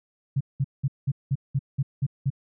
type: tone bursts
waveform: sine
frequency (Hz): 136.4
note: C#3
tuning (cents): -28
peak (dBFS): -20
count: 9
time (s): 0.36-2.303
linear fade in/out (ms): 10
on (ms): 47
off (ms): 190
effects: none